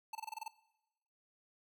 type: tone bursts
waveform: square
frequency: 880 Hz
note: A5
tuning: in tune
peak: -40 dBFS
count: 8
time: 0.13-0.481 s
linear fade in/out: 5 ms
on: 22 ms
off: 25 ms
effects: noise-tail reverb RT60 0.9 s tail -18 dB re dry